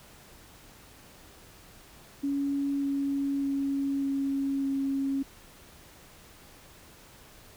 sine tone with pitch steps, 280.2 / 278.4 / 276.7 / 274.9 / 273.2 Hz, C#4 / C#4 / C#4 / C#4 / C#4, +19 / +8 / -3 / -14 / -25 cents, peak -26 dBFS, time 2.23-5.23 s, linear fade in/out 10 ms, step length 600 ms, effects pink hiss -53 dBFS RMS until 7.56 s

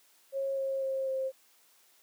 sine tone with pitch steps, 544 / 539 / 534 / 529.1 Hz, C#5 / C#5 / C5 / C5, -33 / -49 / +35 / +19 cents, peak -29 dBFS, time 0.32-1.32 s, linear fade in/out 50 ms, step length 250 ms, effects white hiss -64 dBFS RMS until 2.02 s + high-pass 300 Hz 12 dB/octave

